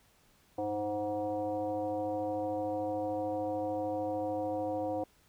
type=tone with frequency modulation; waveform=sine; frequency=523.3 Hz; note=C5; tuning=in tune; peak=-31 dBFS; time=0.58-5.04 s; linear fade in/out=5 ms; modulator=212 Hz; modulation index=1.2; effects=pink hiss -66 dBFS RMS until 5.28 s